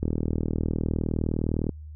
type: click train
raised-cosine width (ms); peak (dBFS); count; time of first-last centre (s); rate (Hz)
3; -13; 67; 0.03-1.692; 39.7
effects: added 76 Hz sine -38 dBFS peak until 1.95 s